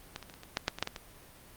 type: clicks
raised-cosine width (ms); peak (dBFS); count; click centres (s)
0.2; -19 / -27 / -30 / -30 / -28 / -11 / -10 / -22 / -10 / -17 / -22; 11; 0.161 / 0.227 / 0.298 / 0.34 / 0.434 / 0.571 / 0.681 / 0.786 / 0.826 / 0.874 / 0.962
effects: pink hiss -54 dBFS RMS until 1.56 s + Opus 32 kbps